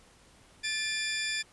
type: tone pair together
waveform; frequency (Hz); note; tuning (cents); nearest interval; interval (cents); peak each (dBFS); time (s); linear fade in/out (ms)
20% pulse; 1747.3 / 2395; A6 / D7; -13 / +33; perfect fourth; 546; -28; 0.63-1.43; 20
effects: pink hiss -59 dBFS RMS until 1.52 s + resampled to 24000 Hz